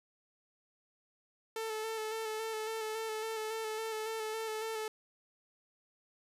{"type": "tone with vibrato", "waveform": "sawtooth", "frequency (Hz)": 440, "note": "A4", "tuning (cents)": 0, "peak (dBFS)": -32, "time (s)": [1.56, 4.88], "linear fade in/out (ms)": 2, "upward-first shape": "square", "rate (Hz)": 3.6, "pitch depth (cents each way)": 22, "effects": ["resampled to 32000 Hz"]}